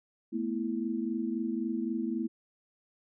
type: chord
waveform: sine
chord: A suspended second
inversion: none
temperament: equal with one note detuned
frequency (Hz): 220 / 243.8 / 329.6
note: A3 / B3 / E4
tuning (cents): 0 / -22 / 0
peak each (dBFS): -34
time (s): 0.32-2.28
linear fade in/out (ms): 20
effects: none